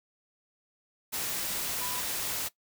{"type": "tone in noise", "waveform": "sine", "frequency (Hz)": 991, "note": "B5", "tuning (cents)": 6, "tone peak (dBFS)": -40, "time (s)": [1.8, 2.01], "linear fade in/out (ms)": 20, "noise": "white", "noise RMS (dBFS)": -33, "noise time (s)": [1.12, 2.49], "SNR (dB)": -10, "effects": ["noise-tail reverb RT60 0.1 s tail -18 dB re dry"]}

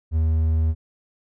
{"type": "tone", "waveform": "triangle", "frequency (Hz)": 79.7, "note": "D#2", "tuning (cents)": 42, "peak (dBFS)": -15, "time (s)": [0.11, 0.75], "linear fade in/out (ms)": 50, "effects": []}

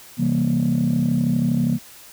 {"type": "chord", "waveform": "sine", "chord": "C dominant seventh", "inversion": "none", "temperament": "just", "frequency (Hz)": [130.81, 163.52, 196.22, 235.5], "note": ["C3", "E3", "G3", "Bb3"], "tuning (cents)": [0, -14, 2, 18], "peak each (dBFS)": [-23, -21, -24, -19], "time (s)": [0.17, 1.79], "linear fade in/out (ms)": 50, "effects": ["tanh soft clip ceiling -11 dBFS", "white hiss -44 dBFS RMS until 2.12 s"]}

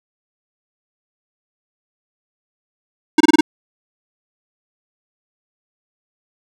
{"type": "tone bursts", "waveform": "square", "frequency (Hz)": 311, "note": "D#4", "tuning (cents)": -1, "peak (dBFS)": -8, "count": 5, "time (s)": [3.18, 3.409], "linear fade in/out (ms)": 5, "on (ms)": 25, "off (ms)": 26, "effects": ["low-pass 7000 Hz 12 dB/octave", "8-bit"]}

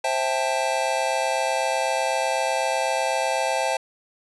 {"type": "chord", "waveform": "square", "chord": "A minor seventh", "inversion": "first", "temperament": "just", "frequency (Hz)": [528, 660, 792, 880], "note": ["C5", "E5", "G5", "A5"], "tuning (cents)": [16, 2, 18, 0], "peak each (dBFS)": -28, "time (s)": [0.04, 3.77], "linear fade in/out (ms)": 5, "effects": ["resampled to 24000 Hz"]}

